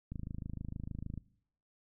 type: click train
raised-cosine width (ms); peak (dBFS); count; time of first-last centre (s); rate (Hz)
5; -28; 29; 0.12-1.177; 26.5
effects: noise-tail reverb RT60 0.7 s tail -22 dB re dry